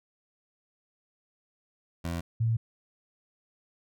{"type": "tone pair in turn", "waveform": ["20% pulse", "sine"], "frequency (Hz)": [85, 113.78], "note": ["F2", "A#2"], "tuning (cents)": [-46, -42], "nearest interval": "perfect fourth", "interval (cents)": 504, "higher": "second", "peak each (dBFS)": [-26, -23], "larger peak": "second", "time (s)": [[2.04, 2.21], [2.4, 2.57]], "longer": "neither", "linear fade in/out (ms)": 10, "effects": []}